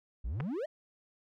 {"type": "exponential sweep", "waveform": "triangle", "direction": "up", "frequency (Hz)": [47.81, 659.3], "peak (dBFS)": -31, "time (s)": [0.24, 0.66], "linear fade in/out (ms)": 10}
{"type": "clicks", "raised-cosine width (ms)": 0.5, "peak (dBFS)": -25, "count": 2, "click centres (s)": [0.402, 0.406]}
{"effects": []}